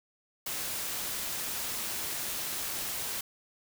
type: noise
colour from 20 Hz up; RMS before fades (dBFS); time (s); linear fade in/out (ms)
white; -35; 0.46-3.21; 5
effects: none